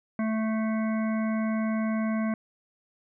harmonic tone, 220 Hz, A3, in tune, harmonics 1 / 3 / 5 / 7 / 9 / 10, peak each -25 / -35 / -39 / -42 / -44 / -45 dBFS, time 0.19-2.34 s, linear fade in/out 2 ms, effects none

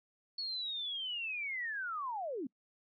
sine linear sweep, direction down, 4408 to 233.1 Hz, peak -36 dBFS, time 0.38-2.47 s, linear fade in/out 5 ms, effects noise-tail reverb RT60 0.1 s tail -24 dB re dry + AAC 48 kbps

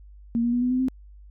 sine tone with pitch steps, 233.1 / 238.3 / 243.6 / 249 / 254.5 / 260.1 Hz, A#3 / A#3 / B3 / B3 / C4 / C4, 0 / +38 / -24 / +14 / -48 / -10 cents, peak -20 dBFS, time 0.35-0.884 s, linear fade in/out 0 ms, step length 89 ms, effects added 50 Hz sine -44 dBFS peak until 1.3 s

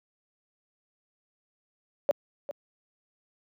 sine tone with echo, 570 Hz, C#5, 48 cents sharp, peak -18 dBFS, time 2.09-2.11 s, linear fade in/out 0 ms, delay 400 ms, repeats 1, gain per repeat -13 dB, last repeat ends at 2.51 s, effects high-pass 200 Hz 12 dB/octave

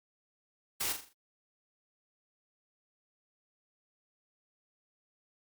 white noise with echo, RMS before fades -33 dBFS, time 0.8-0.93 s, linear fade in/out 10 ms, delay 41 ms, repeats 5, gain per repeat -7 dB, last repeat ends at 1.135 s, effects MP3 96 kbps

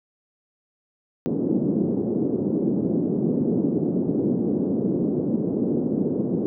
pink band-pass noise, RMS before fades -23 dBFS, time 1.26-6.46 s, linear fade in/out 0 ms, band 180 to 390 Hz, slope 24 dB/octave, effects none

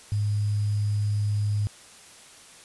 sine tone with sample-and-hold, 103.83 Hz, G#2, in tune, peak -22 dBFS, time 0.12-1.67 s, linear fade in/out 0 ms, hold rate 4900 Hz, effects white hiss -49 dBFS RMS until 2.64 s + resampled to 24000 Hz

